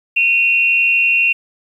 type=tone pair together; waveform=sine; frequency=2489 / 2741 Hz; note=D#7 / F7; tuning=0 / -33 cents; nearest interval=major second; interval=167 cents; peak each=-16 / -12 dBFS; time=0.16-1.33 s; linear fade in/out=10 ms; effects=8-bit